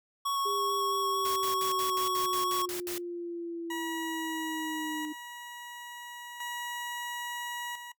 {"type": "tone with vibrato", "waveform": "square", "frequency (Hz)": 1108.7, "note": "C#6", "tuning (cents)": 0, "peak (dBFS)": -29, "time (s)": [0.25, 2.66], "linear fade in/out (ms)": 10, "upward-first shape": "square", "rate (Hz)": 4.5, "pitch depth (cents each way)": 9}
{"type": "linear sweep", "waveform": "sine", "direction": "down", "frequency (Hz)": [405.2, 303.6], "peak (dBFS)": -34, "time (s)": [0.45, 5.13], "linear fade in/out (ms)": 10}
{"type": "noise bursts", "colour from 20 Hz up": "white", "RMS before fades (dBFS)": -38, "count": 10, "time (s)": [1.25, 2.98], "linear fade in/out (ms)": 0, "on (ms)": 110, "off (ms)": 70}
{"type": "tone with tremolo", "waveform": "20% pulse", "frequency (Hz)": 963, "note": "B5", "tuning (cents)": -44, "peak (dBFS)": -30, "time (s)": [3.7, 7.92], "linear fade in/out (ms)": 5, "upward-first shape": "square", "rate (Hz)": 0.37, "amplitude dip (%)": 55}
{"effects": ["noise-tail reverb RT60 0.1 s tail -21 dB re dry"]}